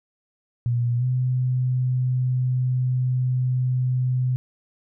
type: tone with pitch glide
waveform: sine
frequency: 120 to 126.99 Hz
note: B2 to B2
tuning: -49 to +49 cents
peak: -19 dBFS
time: 0.66-4.36 s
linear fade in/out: 0 ms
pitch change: +98 cents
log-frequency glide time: 0.98-1.04 s
effects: none